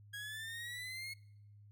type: exponential sweep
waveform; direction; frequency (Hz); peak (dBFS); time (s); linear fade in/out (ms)
30% pulse; up; 1640 to 2180; -40; 0.13-1.14; 10
effects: noise-tail reverb RT60 0.8 s tail -24 dB re dry + added 103 Hz sine -56 dBFS peak until 1.71 s